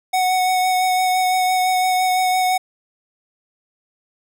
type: tone with vibrato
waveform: square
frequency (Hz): 740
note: F#5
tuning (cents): 0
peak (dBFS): -16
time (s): 0.13-2.58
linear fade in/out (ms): 10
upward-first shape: sine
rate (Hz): 5.9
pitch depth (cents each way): 14
effects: none